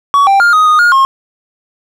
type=tone with pitch steps; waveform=triangle; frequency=1126 / 787 / 1407 / 1251 / 1235 / 1427 / 1075 Hz; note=C#6 / G5 / F6 / D#6 / D#6 / F6 / C6; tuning=+27 / +7 / +12 / +9 / -13 / +37 / +47 cents; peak=-3 dBFS; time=0.14-1.05 s; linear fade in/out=0 ms; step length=130 ms; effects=none